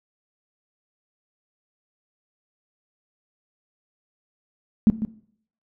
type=tone with echo; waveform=sine; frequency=216.9 Hz; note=A3; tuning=25 cents flat; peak=-10 dBFS; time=4.87-4.9 s; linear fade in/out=0 ms; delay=150 ms; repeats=1; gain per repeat=-12 dB; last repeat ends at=5.05 s; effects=noise-tail reverb RT60 0.6 s tail -17 dB re dry